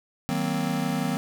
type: chord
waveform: square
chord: C half-diminished seventh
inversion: first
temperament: just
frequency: 156.98 / 188.37 / 235.5 / 261.6 Hz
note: Eb3 / Gb3 / Bb3 / C4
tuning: +16 / +31 / +18 / 0 cents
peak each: -31 dBFS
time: 0.29-1.17 s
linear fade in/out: 0 ms
effects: none